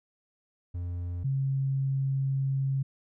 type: tone pair in turn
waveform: triangle / sine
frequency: 87.8 / 135.52 Hz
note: F2 / C#3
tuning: +10 / -39 cents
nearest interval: minor sixth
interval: 751 cents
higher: second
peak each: -29 / -25 dBFS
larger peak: second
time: 0.74-1.24 / 1.24-2.83 s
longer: second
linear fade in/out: 10 ms
effects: none